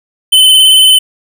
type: tone with vibrato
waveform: square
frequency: 3049 Hz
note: G7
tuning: 49 cents flat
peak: -3 dBFS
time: 0.32-0.99 s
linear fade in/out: 10 ms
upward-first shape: sine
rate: 18 Hz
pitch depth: 21 cents each way
effects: none